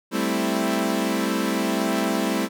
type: chord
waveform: sawtooth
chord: A minor seventh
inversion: third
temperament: equal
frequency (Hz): 196 / 220 / 261.6 / 329.6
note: G3 / A3 / C4 / E4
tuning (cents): 0 / 0 / 0 / 0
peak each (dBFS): -23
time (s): 0.11-2.49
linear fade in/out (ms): 50
effects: none